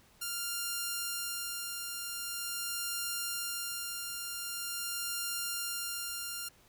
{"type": "tone with tremolo", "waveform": "5% pulse", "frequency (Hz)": 1396.9, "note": "F6", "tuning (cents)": 0, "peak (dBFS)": -22, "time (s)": [0.21, 6.49], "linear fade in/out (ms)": 10, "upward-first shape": "sine", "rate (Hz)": 0.44, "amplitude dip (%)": 35, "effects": ["pink hiss -63 dBFS RMS until 6.68 s"]}